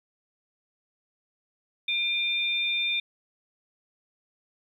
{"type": "tone pair together", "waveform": "sine", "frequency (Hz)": [2400, 3596], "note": ["D7", "A7"], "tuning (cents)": [37, 37], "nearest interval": "perfect fifth", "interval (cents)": 700, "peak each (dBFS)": -27, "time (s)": [1.88, 3], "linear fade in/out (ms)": 5, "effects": ["10-bit"]}